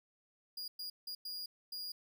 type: tone bursts at uneven times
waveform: 45% pulse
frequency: 4858 Hz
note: D#8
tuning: 42 cents flat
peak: -40 dBFS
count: 5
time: 0.57-0.68 / 0.79-0.9 / 1.07-1.15 / 1.25-1.46 / 1.72-1.92 s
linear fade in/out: 5 ms
effects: none